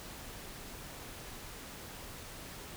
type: silence
effects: pink hiss -47 dBFS RMS until 2.76 s